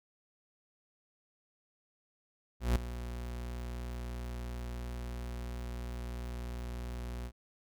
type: tone with ADSR envelope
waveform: 40% pulse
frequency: 60.2 Hz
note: B1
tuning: 44 cents flat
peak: -23 dBFS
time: 2.6-7.32 s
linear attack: 160 ms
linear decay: 6 ms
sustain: -14 dB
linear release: 63 ms
effects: none